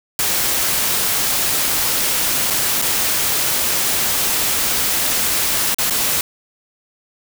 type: noise with dropouts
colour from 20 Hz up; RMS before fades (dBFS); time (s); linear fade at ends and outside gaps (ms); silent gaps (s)
white; -18; 0.19-6.21; 1; 2.502-2.506 / 2.816-2.822 / 5.745-5.785 / 5.899-5.907
effects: none